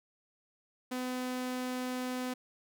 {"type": "tone", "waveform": "sawtooth", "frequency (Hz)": 252.7, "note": "B3", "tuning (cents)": 40, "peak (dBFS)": -30, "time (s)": [0.91, 2.34], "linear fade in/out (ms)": 10, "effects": []}